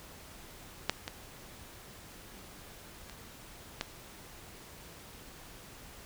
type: clicks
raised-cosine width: 0.2 ms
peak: -9 / -19 / -29 / -15 dBFS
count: 4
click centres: 0.896 / 1.079 / 3.097 / 3.811 s
effects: pink hiss -51 dBFS RMS until 6.05 s